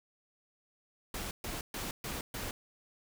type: noise bursts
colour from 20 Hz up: pink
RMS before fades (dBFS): -39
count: 5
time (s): 1.14-2.51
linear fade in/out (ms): 2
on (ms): 170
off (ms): 130
effects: none